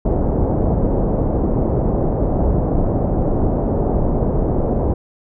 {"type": "low-pass noise", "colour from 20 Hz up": "pink", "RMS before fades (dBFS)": -17, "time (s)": [0.05, 4.94], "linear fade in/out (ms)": 5, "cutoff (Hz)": 700, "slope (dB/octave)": 24, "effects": []}